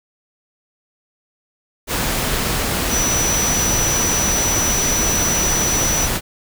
sine tone in noise, 5920 Hz, F#8, in tune, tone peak -18 dBFS, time 2.89-6.09 s, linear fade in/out 50 ms, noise pink, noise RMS -20 dBFS, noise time 1.87-6.21 s, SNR -1 dB, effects none

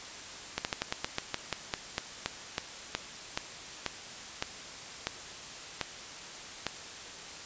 slowing click train, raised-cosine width 0.2 ms, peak -12 dBFS, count 20, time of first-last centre 0.58-6.667 s, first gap 69 ms, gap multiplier 1.15, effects white hiss -44 dBFS RMS until 7.45 s + resampled to 16000 Hz

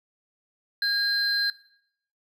triangle tone pair together, 1628 / 4117 Hz, G#6 / C8, -35 / -29 cents, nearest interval octave + major third, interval 1606 cents, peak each -24 dBFS, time 0.82-1.5 s, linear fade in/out 2 ms, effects noise-tail reverb RT60 0.7 s tail -19 dB re dry

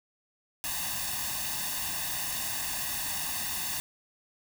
white noise with comb filter, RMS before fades -33 dBFS, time 0.64-3.8 s, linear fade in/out 0 ms, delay 1.1 ms, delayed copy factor +0.9, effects none

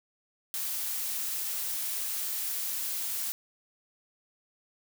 blue noise, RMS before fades -33 dBFS, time 0.54-3.32 s, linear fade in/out 0 ms, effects none

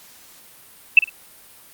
sine tone with echo, 2649 Hz, E7, 8 cents sharp, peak -4 dBFS, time 0.97-0.99 s, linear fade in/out 2 ms, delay 52 ms, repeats 2, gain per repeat -14 dB, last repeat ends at 1.094 s, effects white hiss -47 dBFS RMS until 1.73 s + Opus 48 kbps

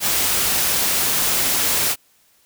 white noise, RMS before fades -19 dBFS, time 0-1.96 s, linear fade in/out 50 ms, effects white hiss -58 dBFS RMS until 2.45 s

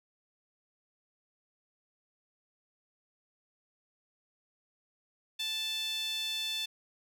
sawtooth tone with high-pass filter, 880 Hz, A5, in tune, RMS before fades -35 dBFS, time 5.39-6.66 s, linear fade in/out 10 ms, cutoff 3300 Hz, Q 6.3, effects none

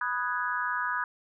sine chord, G# minor seventh, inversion first, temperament equal, 987.8 / 1244.5 / 1480 / 1661.2 Hz, B5 / D#6 / F#6 / G#6, 0 / 0 / 0 / 0 cents, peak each -33 dBFS, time 0.01-1.04 s, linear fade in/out 2 ms, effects none

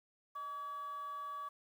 sine tone with frequency modulation, 1142 Hz, D6, 49 cents flat, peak -39 dBFS, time 0.35-1.49 s, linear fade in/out 10 ms, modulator 520 Hz, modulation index 0.23, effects tanh soft clip ceiling -38 dBFS + 11-bit

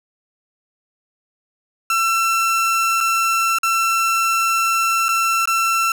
30% pulse tone with dropouts, 1344 Hz, E6, 33 cents sharp, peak -13 dBFS, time 1.9-5.92 s, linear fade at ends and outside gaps 2 ms, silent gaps 3.005-3.009 / 3.586-3.632 / 5.084-5.089 / 5.456-5.474 s, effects none

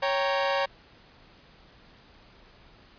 sawtooth chord, G diminished, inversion second, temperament equal, 554.4 / 784 / 932.3 Hz, Db5 / G5 / Bb5, 0 / 0 / 0 cents, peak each -22 / -27 / -27 dBFS, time 0.02-0.66 s, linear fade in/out 10 ms, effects pink hiss -55 dBFS RMS until 2.98 s + resampled to 11025 Hz

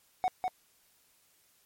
triangle tone with echo, 740 Hz, F#5, in tune, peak -23 dBFS, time 0.24-0.28 s, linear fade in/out 0 ms, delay 200 ms, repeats 1, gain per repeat -3 dB, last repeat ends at 0.48 s, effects white hiss -67 dBFS RMS until 1.65 s + MP3 64 kbps

